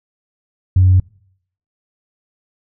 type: tone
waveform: sine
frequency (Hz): 92.5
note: F#2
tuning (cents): 0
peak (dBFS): -6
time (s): 0.76-1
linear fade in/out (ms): 5
effects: noise-tail reverb RT60 0.7 s tail -26 dB re dry + tanh soft clip ceiling -3 dBFS